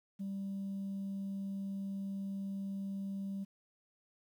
sine tone, 196 Hz, G3, in tune, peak -35 dBFS, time 0.19-3.45 s, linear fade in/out 20 ms, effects tanh soft clip ceiling -35 dBFS + 11-bit

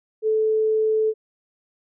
sine tone, 436.2 Hz, A4, 15 cents flat, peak -17 dBFS, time 0.22-1.14 s, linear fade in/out 50 ms, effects none

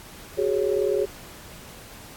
sine chord, F# suspended second, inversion none, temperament equal with one note detuned, 375.4 / 415.3 / 554.4 Hz, F#4 / G#4 / C#5, +25 / 0 / 0 cents, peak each -25 / -23 / -27 dBFS, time 0.37-1.06 s, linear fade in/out 20 ms, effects pink hiss -44 dBFS RMS until 2.16 s + AAC 64 kbps

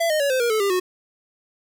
square tone with pitch steps, 671 / 615.3 / 564.2 / 517.4 / 474.5 / 435.1 / 399 / 365.9 Hz, E5 / D#5 / C#5 / C5 / A#4 / A4 / G4 / F#4, +31 / -19 / +30 / -19 / +31 / -19 / +31 / -19 cents, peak -19 dBFS, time 0-0.8 s, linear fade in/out 10 ms, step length 100 ms, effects none

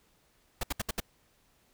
pink noise bursts, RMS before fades -31 dBFS, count 5, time 0.61-1.002 s, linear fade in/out 5 ms, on 24 ms, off 68 ms, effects pink hiss -68 dBFS RMS until 1.73 s

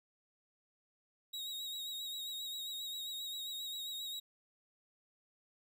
40% pulse tone with vibrato, 3800 Hz, A#7, 33 cents sharp, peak -39 dBFS, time 1.33-4.2 s, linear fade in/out 10 ms, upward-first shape triangle, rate 7.5 Hz, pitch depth 49 cents each way, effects none

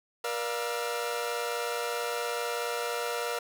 sawtooth tone cluster, 476.2 / 593 / 702 / 1345 Hz, A#4 / D5 / F5 / E6, +37 / +17 / +9 / +34 cents, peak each -29 / -34 / -34 / -34 dBFS, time 0.24-3.39 s, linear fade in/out 5 ms, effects none

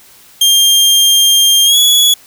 sawtooth tone with pitch glide, 3200 to 3382 Hz, G7 to G#7, +35 to +31 cents, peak -3 dBFS, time 0.41-2.14 s, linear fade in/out 5 ms, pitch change +96 cents, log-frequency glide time 1.65-1.77 s, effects white hiss -42 dBFS RMS until 2.26 s

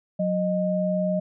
sine tone pair together, 183.27 / 618 Hz, F#3 / D#5, -16 / -12 cents, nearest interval octave + major sixth, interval 2104 cents, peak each -24 dBFS, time 0.19-1.2 s, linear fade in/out 10 ms, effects none

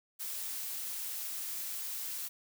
blue noise, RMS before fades -39 dBFS, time 0.19-2.29 s, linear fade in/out 20 ms, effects none

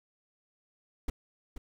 brown noise with echo, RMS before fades -29 dBFS, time 1.08-1.1 s, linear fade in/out 5 ms, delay 480 ms, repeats 1, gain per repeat -10 dB, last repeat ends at 1.58 s, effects none

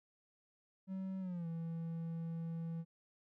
triangle tone with pitch glide, 190 to 165.4 Hz, F#3 to E3, +46 to +6 cents, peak -37 dBFS, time 0.87-2.85 s, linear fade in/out 50 ms, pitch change -240 cents, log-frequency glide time 1.2-1.47 s, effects none

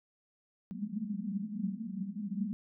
white band-pass noise, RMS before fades -37 dBFS, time 0.71-2.53 s, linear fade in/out 0 ms, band 190 to 220 Hz, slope 96 dB/octave, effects none

